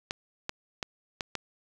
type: clicks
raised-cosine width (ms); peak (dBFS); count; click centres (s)
0.2; -14; 5; 0.109 / 0.494 / 0.828 / 1.208 / 1.353
effects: 8-bit